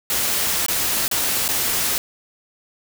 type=noise with dropouts; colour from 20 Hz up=white; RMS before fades=-21 dBFS; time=0.1-1.98 s; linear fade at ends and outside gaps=1 ms; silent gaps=0.663-0.683 / 1.08-1.113 / 1.48-1.488 s; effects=none